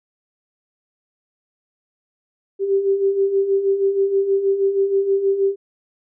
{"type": "beating tone pair", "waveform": "sine", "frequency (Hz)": [387.7, 394], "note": ["G4", "G4"], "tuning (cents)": [-19, 9], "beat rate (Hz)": 6.3, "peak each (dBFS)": [-23, -16], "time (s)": [2.59, 5.56], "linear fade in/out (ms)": 50, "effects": []}